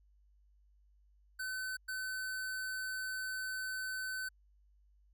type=tone bursts at uneven times; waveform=square; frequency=1520 Hz; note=F#6; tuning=46 cents sharp; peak=-38 dBFS; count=2; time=1.39-1.77 / 1.88-4.29 s; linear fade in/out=10 ms; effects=added 50 Hz sine -64 dBFS peak until 5.13 s